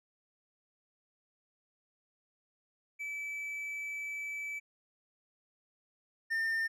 triangle tone pair in turn, 2306 / 1807.6 Hz, D7 / A6, -32 / +46 cents, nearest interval major third, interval 422 cents, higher first, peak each -35 / -28 dBFS, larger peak second, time 2.99-4.6 / 6.3-6.68 s, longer first, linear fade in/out 20 ms, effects none

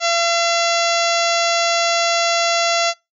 harmonic tone with a mistuned harmonic, 680 Hz, F5, 46 cents flat, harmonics 1 / 2 / 3 / 4 / 5 / 6 / 7 / 8 / 9 / 10, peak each -19 / -22 / -24 / -25 / -26 / -27 / -27 / -28 / -29 / -29 dBFS, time 0-2.94 s, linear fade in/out 50 ms, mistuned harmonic 7, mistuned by -32 cents, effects noise-tail reverb RT60 0.2 s tail -22 dB re dry

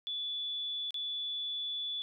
sine tone with dropouts, 3450 Hz, A7, 35 cents flat, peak -34 dBFS, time 0.07-2.02 s, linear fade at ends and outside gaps 0 ms, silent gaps 0.907-0.943 s, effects none

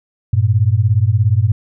sine beating tone pair, 98 / 115 Hz, G2 / A#2, 0 / -23 cents, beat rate 17 Hz, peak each -13 dBFS, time 0.33-1.52 s, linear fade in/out 5 ms, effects none

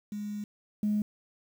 sine tone pair in turn, 207.7 / 209.6 Hz, G#3 / G#3, 0 / +16 cents, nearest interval unison, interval 16 cents, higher second, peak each -33 / -24 dBFS, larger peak second, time 0.12-0.44 / 0.83-1.02 s, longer first, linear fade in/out 2 ms, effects tanh soft clip ceiling -20 dBFS + 9-bit

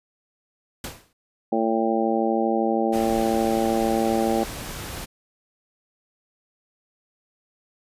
pink noise with exponential decay, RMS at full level -30 dBFS, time 0.84-1.13 s, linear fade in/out 2 ms, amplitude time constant 63 ms
harmonic tone, 112.7 Hz, A2, 42 cents sharp, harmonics 2 / 3 / 4 / 5 / 6 / 7, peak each -25 / -25 / -28 / -27 / -31 / -26 dBFS, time 1.52-4.44 s, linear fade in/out 5 ms
pink noise, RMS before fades -34 dBFS, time 2.92-5.06 s, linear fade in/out 20 ms
effects resampled to 32000 Hz

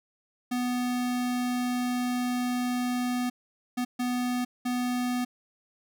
square tone bursts at uneven times, 247.3 Hz, B3, 3 cents sharp, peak -27 dBFS, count 4, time 0.51-3.3 / 3.77-3.85 / 3.99-4.45 / 4.65-5.25 s, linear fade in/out 10 ms, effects none

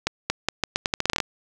accelerating click train, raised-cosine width 0.2 ms, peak -4 dBFS, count 14, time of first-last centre 0.07-1.202 s, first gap 230 ms, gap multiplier 0.81, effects none

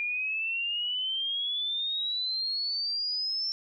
sine exponential sweep, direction up, 2400 to 5400 Hz, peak -28 dBFS, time 0-3.52 s, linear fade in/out 0 ms, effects none

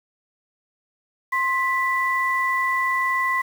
sine tone pair together, 1054.4 / 1975.5 Hz, C6 / B6, +13 / 0 cents, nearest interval major seventh, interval 1087 cents, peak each -22 dBFS, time 1.32-3.42 s, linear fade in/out 10 ms, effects 7-bit

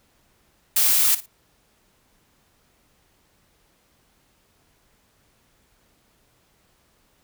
blue noise with echo, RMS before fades -18 dBFS, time 0.76-1.15 s, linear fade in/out 5 ms, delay 56 ms, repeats 2, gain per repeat -15 dB, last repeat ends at 1.262 s, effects pink hiss -63 dBFS RMS until 7.23 s

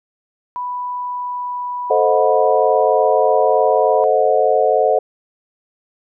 sine tone with pitch glide, 987.8 to 975.9 Hz, B5 to B5, 0 to -21 cents, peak -21 dBFS, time 0.56-4.04 s, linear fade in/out 0 ms, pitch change -21 cents, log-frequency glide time 0.9-3.15 s
sine chord, A diminished seventh, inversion none, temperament equal with one note detuned, 440 / 523.3 / 622.3 / 729.4 Hz, A4 / C5 / Eb5 / Gb5, 0 / 0 / 0 / -25 cents, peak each -17 dBFS, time 1.9-4.99 s, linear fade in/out 5 ms
effects none

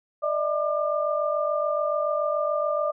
sine tone cluster, 593 / 640 / 1198 Hz, D5 / D#5 / D6, +17 / +49 / +34 cents, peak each -25 / -28 / -28 dBFS, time 0.22-2.92 s, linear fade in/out 20 ms, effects none

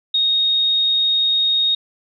sine tone, 3729 Hz, A#7, in tune, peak -14 dBFS, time 0.14-1.75 s, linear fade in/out 5 ms, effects none

